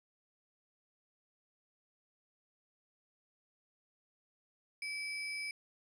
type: tone with sample-and-hold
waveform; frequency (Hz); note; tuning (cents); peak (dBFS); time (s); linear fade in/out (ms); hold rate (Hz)
sine; 2305; D7; -33; -37; 4.82-5.51; 2; 7350
effects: resampled to 22050 Hz